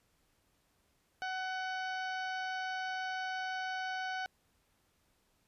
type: harmonic tone with a mistuned harmonic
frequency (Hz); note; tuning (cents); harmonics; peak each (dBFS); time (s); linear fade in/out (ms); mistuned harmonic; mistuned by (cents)
749; F#5; +21; 1 / 2 / 3 / 4 / 5 / 6 / 7 / 8; -38 / -39 / -49 / -48 / -56 / -53 / -58 / -59; 1.22-4.26; 0; 7; +40
effects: pink hiss -74 dBFS RMS until 5.47 s + resampled to 32000 Hz